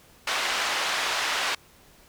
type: band-pass noise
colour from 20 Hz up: pink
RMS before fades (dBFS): -27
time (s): 0.27-1.55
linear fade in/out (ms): 5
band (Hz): 930 to 4900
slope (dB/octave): 12
effects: pink hiss -55 dBFS RMS until 2.08 s